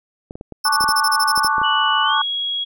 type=clicks; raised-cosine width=2 ms; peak=-19 dBFS; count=11; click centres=0.309 / 0.355 / 0.411 / 0.523 / 0.809 / 0.84 / 0.89 / 1.377 / 1.447 / 1.582 / 1.616 s
type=tone bursts; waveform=sawtooth; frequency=5320 Hz; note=E8; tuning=15 cents sharp; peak=-15 dBFS; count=11; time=0.64-1.48 s; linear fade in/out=10 ms; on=50 ms; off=29 ms
type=chord; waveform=sine; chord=D major seventh; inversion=second; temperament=equal; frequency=880 / 1108.7 / 1174.7 / 1480 Hz; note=A5 / C#6 / D6 / F#6; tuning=0 / 0 / 0 / 0 cents; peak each=-21 dBFS; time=0.65-2.22 s; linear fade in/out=5 ms
type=tone with pitch glide; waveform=sine; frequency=2952 to 3314 Hz; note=F#7 to G#7; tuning=-5 to -4 cents; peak=-20 dBFS; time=1.63-2.65 s; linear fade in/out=20 ms; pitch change=+201 cents; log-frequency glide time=2.03-2.16 s
effects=none